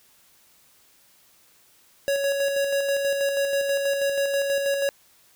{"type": "tone with tremolo", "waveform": "square", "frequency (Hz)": 557, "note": "C#5", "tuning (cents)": 8, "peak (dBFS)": -21, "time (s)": [2.08, 4.89], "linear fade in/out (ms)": 0, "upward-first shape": "square", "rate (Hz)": 6.2, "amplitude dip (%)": 35, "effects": ["white hiss -58 dBFS RMS until 5.35 s"]}